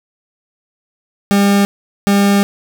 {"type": "tone bursts at uneven times", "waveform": "40% pulse", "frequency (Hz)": 200.5, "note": "G3", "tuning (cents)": 39, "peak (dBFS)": -8, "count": 2, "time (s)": [[1.31, 1.65], [2.07, 2.43]], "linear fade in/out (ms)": 0, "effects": []}